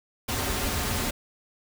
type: noise with comb filter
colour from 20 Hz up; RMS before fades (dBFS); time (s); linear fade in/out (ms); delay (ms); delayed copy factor
pink; -28; 0.28-1.11; 10; 6.1; -0.5
effects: none